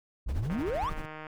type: exponential sweep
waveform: triangle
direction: up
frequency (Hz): 50.1 to 1238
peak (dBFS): -27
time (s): 0.26-0.9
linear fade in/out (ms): 10
type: noise with tremolo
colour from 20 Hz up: brown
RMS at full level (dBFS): -34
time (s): 0.28-1.06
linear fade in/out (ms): 10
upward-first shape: sine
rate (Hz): 13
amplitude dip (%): 75
type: click train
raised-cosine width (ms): 0.5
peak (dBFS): -27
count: 120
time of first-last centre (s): 0.5-1.268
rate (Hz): 155
effects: none